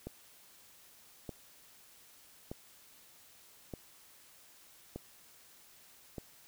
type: click train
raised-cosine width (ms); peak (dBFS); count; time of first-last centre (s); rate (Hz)
2; -27; 6; 0.07-6.182; 0.818
effects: white hiss -60 dBFS RMS until 6.47 s